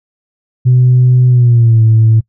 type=tone with pitch glide; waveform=sine; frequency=125.8 to 111.43 Hz; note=B2 to A2; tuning=+32 to +22 cents; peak=-3 dBFS; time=0.65-2.21 s; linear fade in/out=20 ms; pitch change=-210 cents; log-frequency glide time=1.28-1.82 s; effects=noise-tail reverb RT60 0.1 s tail -23 dB re dry + tanh soft clip ceiling -1 dBFS